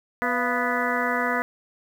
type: harmonic tone with a mistuned harmonic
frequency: 246.9 Hz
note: B3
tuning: in tune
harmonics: 1 / 2 / 3 / 4 / 5 / 6 / 7 / 8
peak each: -30 / -30 / -30 / -30 / -30 / -30 / -30 / -30 dBFS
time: 0.22-1.42 s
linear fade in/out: 0 ms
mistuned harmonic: 3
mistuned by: -110 cents
effects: 8-bit